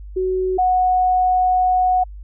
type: tone pair in turn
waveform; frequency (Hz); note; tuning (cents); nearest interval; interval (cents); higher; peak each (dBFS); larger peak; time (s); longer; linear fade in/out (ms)
sine; 372.8 / 735.3; F#4 / F#5; +13 / -11; octave; 1176; second; -17 / -13; second; 0.16-0.58 / 0.58-2.04; second; 10
effects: added 50 Hz sine -32 dBFS peak until 2.23 s